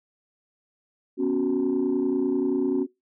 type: chord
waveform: sine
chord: B suspended second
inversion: none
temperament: equal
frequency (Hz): 246.9 / 277.2 / 370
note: B3 / C#4 / F#4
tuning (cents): 0 / 0 / 0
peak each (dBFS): -27 / -23 / -23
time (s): 1.17-2.87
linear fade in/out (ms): 50
effects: noise-tail reverb RT60 0.2 s tail -20 dB re dry + tanh soft clip ceiling -16 dBFS